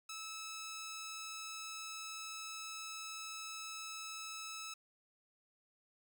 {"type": "tone", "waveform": "10% pulse", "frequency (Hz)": 1303, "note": "E6", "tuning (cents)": -20, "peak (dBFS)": -36, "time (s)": [0.09, 4.74], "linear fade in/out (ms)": 5, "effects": []}